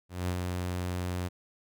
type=tone with ADSR envelope; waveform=sawtooth; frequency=90 Hz; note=F#2; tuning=47 cents flat; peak=-24 dBFS; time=0.09-1.29 s; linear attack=190 ms; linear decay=73 ms; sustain=-3 dB; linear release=20 ms; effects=none